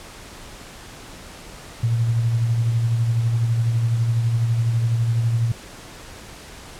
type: tone with tremolo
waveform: sine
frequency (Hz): 115.8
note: A#2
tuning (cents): -11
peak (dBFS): -15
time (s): 1.83-5.52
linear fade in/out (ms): 5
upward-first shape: sine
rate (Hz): 12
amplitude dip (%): 40
effects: pink hiss -40 dBFS RMS until 6.79 s + low-pass 10000 Hz 12 dB/octave